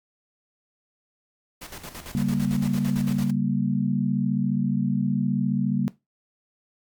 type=noise with tremolo; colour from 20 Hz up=pink; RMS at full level=-37 dBFS; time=1.61-3.31 s; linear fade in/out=10 ms; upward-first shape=square; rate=8.9 Hz; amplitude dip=65%
type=chord; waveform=sine; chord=G diminished; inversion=second; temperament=just; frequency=141.12 / 196 / 235.2 Hz; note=Db3 / G3 / Bb3; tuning=+31 / 0 / +16 cents; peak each=-25 dBFS; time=2.15-5.88 s; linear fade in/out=0 ms
effects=noise-tail reverb RT60 0.2 s tail -17 dB re dry + MP3 96 kbps